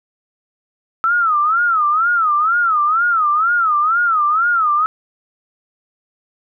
sine tone with vibrato, 1300 Hz, E6, 24 cents flat, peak -12 dBFS, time 1.04-4.86 s, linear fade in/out 0 ms, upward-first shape sine, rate 2.1 Hz, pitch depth 170 cents each way, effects none

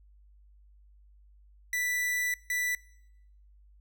45% pulse tone bursts at uneven times, 1975.5 Hz, B6, in tune, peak -28 dBFS, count 2, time 1.73-2.34 / 2.5-2.75 s, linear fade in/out 2 ms, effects noise-tail reverb RT60 0.9 s tail -24 dB re dry + added 50 Hz sine -55 dBFS peak until 3.8 s

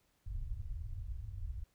pink low-pass noise, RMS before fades -41 dBFS, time 0.26-1.64 s, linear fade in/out 10 ms, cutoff 110 Hz, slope 48 dB/octave, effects pink hiss -75 dBFS RMS until 1.74 s

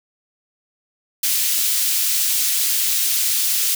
white high-pass noise, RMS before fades -19 dBFS, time 1.23-3.75 s, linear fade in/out 5 ms, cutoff 3000 Hz, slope 12 dB/octave, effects none

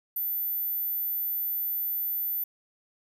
sine tone, 14040 Hz, A9, 5 cents flat, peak -27 dBFS, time 0.16-2.44 s, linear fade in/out 5 ms, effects 10-bit

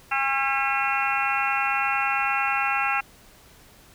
harmonic tone with a mistuned harmonic, 271.1 Hz, C#4, 38 cents flat, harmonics 3 / 4 / 5 / 6 / 7 / 8 / 9 / 10, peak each -27 / -33 / -27 / -31 / -35 / -34 / -31 / -28 dBFS, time 0.11-3.01 s, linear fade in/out 10 ms, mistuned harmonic 7, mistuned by +64 cents, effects pink hiss -52 dBFS RMS until 3.94 s

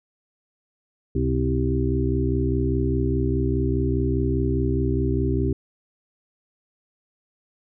harmonic tone with a mistuned harmonic, 64.9 Hz, C2, 13 cents flat, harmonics 1 / 2 / 4 / 5 / 6, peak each -24 / -25 / -27 / -28 / -27 dBFS, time 1.15-5.53 s, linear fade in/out 5 ms, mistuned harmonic 1, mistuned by +110 cents, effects none

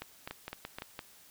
two click trains, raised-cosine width 0.3 ms, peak -23 / -23 dBFS, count 4 / 5, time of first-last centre 0.02-0.785 / 0.31-0.991 s, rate 3.92 / 5.87 Hz, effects white hiss -58 dBFS RMS until 1.3 s

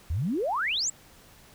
sine exponential sweep, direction up, 69.3 to 7902 Hz, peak -25 dBFS, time 0.1-0.9 s, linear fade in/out 5 ms, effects pink hiss -54 dBFS RMS until 1.54 s

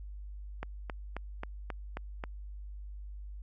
click train, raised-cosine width 0.5 ms, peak -22 dBFS, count 7, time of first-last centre 0.63-2.239 s, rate 3.73 Hz, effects added 50 Hz sine -41 dBFS peak until 3.42 s

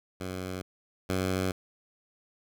10% pulse tone pair in turn, 92.5 / 93.47 Hz, F#2 / F#2, 0 / +18 cents, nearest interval unison, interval 18 cents, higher second, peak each -26 / -19 dBFS, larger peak second, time 0.2-0.62 / 1.09-1.52 s, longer second, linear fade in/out 10 ms, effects none

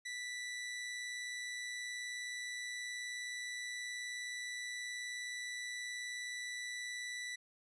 sawtooth tone with amplitude modulation, 1971 Hz, B6, 4 cents flat, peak -36 dBFS, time 0.05-7.36 s, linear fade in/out 10 ms, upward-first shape sine, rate 119 Hz, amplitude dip 25%, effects resampled to 22050 Hz

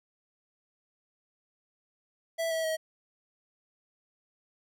square tone with pitch steps, 659.3 / 648 / 636.8 Hz, E5 / E5 / D#5, 0 / -30 / +40 cents, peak -29 dBFS, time 2.38-2.77 s, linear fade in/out 20 ms, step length 130 ms, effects none

